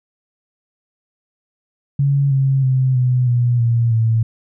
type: tone with pitch steps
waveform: sine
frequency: 140 / 135.07 / 130.32 / 125.74 / 121.32 / 117.05 / 112.93 Hz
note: C#3 / C#3 / C3 / B2 / B2 / A#2 / A2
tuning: +18 / -45 / -7 / +32 / -30 / +8 / +46 cents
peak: -12 dBFS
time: 1.99-4.23 s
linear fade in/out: 5 ms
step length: 320 ms
effects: none